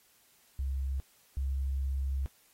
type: tone pair in turn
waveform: sine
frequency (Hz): 67.2 / 67.52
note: C2 / C#2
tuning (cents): +47 / -45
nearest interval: unison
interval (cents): 8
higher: second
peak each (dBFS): -30 / -29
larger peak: second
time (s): 0.59-1 / 1.37-2.26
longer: second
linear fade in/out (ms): 0
effects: white hiss -65 dBFS RMS until 2.53 s + AAC 48 kbps